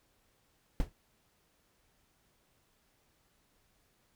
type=noise with exponential decay; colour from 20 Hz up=brown; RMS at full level=-27 dBFS; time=0.8-0.92 s; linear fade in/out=1 ms; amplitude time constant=26 ms; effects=pink hiss -72 dBFS RMS until 4.15 s